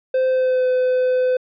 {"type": "tone with pitch glide", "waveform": "triangle", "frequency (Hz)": [518, 507.6], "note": ["C5", "B4"], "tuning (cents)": [-17, 47], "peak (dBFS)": -13, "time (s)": [0.14, 1.37], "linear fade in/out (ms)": 5, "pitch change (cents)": -36, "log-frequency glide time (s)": [0.28, 0.67], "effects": ["resampled to 11025 Hz"]}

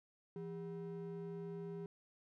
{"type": "ring-modulated tone", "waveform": "triangle", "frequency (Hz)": 285.9, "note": "D4", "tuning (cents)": -46, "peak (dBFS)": -38, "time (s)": [0.36, 1.86], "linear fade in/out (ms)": 0, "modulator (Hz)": 117, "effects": []}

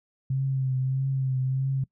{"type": "tone with vibrato", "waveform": "sine", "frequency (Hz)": 132.4, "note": "C3", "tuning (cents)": 21, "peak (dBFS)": -23, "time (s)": [0.3, 1.84], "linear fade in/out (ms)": 5, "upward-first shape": "triangle", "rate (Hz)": 1.6, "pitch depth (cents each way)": 41, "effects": ["noise-tail reverb RT60 0.1 s tail -22 dB re dry"]}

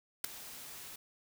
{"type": "noise with ADSR envelope", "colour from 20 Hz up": "white", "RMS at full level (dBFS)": -28, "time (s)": [0.24, 0.96], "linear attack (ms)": 5, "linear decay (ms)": 4, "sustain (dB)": -20, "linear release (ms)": 6, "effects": []}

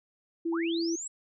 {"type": "tone", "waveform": "sine", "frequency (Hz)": 333.1, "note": "E4", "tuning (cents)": 18, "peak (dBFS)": -27, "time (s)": [0.45, 0.96], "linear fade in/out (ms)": 10}
{"type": "linear sweep", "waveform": "sine", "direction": "up", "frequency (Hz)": [740, 7902], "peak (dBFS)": -35, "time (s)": [0.52, 1.08], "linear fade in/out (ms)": 10}
{"effects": []}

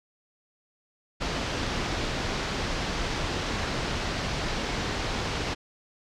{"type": "low-pass noise", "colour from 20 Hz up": "pink", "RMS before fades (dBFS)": -30, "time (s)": [1.2, 5.55], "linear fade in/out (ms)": 20, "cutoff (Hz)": 5700, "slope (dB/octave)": 24, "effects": []}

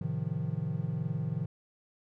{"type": "chord", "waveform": "triangle", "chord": "F dominant seventh", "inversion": "first", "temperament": "equal with one note detuned", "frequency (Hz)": [110, 132.87, 155.56, 174.61], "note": ["A2", "C3", "Eb3", "F3"], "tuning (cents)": [0, 27, 0, 0], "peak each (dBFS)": [-36, -34, -32, -36], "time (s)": [0.01, 1.46], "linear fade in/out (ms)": 5, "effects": []}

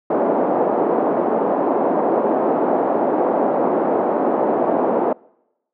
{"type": "band-pass noise", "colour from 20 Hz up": "white", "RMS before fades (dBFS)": -18, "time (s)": [0.1, 5.13], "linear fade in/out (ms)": 5, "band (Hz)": [240, 780], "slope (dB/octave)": 24, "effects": ["noise-tail reverb RT60 0.9 s tail -26 dB re dry"]}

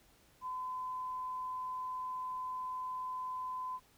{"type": "tone", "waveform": "sine", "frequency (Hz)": 1017, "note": "C6", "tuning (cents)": -50, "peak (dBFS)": -37, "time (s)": [0.41, 3.8], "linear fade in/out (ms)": 50, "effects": ["pink hiss -66 dBFS RMS until 3.97 s"]}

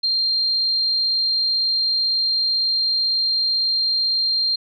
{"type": "tone", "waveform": "sine", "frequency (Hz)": 4186, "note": "C8", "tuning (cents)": 0, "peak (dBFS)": -17, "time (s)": [0.03, 4.56], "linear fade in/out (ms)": 10, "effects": []}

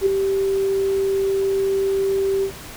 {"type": "tone with ADSR envelope", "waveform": "sine", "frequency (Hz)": 389.5, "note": "G4", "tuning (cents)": -11, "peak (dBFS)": -11, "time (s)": [0.01, 2.52], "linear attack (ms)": 52, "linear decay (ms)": 9, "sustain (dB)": -6, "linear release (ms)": 88, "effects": ["pink hiss -37 dBFS RMS until 2.76 s"]}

